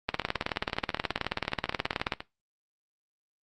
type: two click trains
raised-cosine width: 0.3 ms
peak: -19 / -10 dBFS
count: 31 / 39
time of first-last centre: 0.15-2.205 / 0.09-2.122 s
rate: 14.6 / 18.7 Hz
effects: noise-tail reverb RT60 0.2 s tail -18 dB re dry + Opus 24 kbps